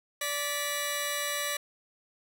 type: tone pair together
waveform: 10% pulse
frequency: 582 / 1957.6 Hz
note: D5 / B6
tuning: -16 / -16 cents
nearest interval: octave + major sixth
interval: 2100 cents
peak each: -24 dBFS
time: 0.21-1.57 s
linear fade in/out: 5 ms
effects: none